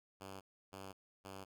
5% pulse tone bursts, 96.6 Hz, G2, 25 cents flat, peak -37 dBFS, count 3, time 0.2-1.45 s, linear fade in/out 20 ms, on 210 ms, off 310 ms, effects none

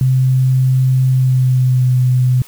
sine tone with pitch glide, 130 to 126.59 Hz, C3 to B2, -11 to +43 cents, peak -9 dBFS, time 0.01-2.42 s, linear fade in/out 2 ms, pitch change -46 cents, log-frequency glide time 1.09-1.91 s, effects white hiss -41 dBFS RMS until 2.47 s

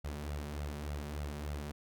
sawtooth tone with flanger, 73.42 Hz, D2, in tune, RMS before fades -40 dBFS, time 0.04-1.72 s, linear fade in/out 10 ms, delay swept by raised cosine 1.4 to 5.3 ms, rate 3.4 Hz, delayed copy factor +0.65, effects none

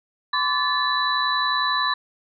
sine tone cluster, 1019 / 1150 / 1742 / 3964 Hz, C6 / D6 / A6 / B7, -46 / -37 / -18 / +6 cents, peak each -25 dBFS, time 0.33-1.94 s, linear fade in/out 5 ms, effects none

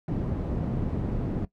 white low-pass noise, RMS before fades -29 dBFS, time 0.08-1.45 s, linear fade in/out 2 ms, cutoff 220 Hz, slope 12 dB/octave, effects noise-tail reverb RT60 0.1 s tail -18 dB re dry

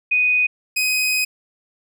sine / sawtooth tone pair in turn, 2489 / 2511 Hz, D#7 / D#7, 0 / +15 cents, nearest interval unison, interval 15 cents, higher second, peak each -14 dBFS, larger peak neither, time 0.11-0.47 / 0.76-1.25 s, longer second, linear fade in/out 10 ms, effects none

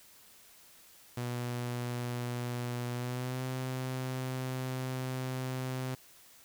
sawtooth tone with pitch glide, 121.9 to 129.15 Hz, B2 to C3, -22 to -22 cents, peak -30 dBFS, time 1.17-5.95 s, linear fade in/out 5 ms, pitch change +100 cents, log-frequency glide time 2.93-3.43 s, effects white hiss -58 dBFS RMS until 6.44 s

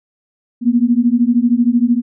sine beating tone pair, 233.1 / 246.1 Hz, A#3 / B3, 0 / -6 cents, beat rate 13 Hz, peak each -13 dBFS, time 0.61-2.02 s, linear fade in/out 50 ms, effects none

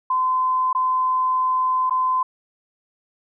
sine tone with dropouts, 1026 Hz, C6, 34 cents flat, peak -17 dBFS, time 0.1-2.23 s, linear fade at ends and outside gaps 5 ms, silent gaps 0.73-0.749 / 1.897-1.907 s, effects none

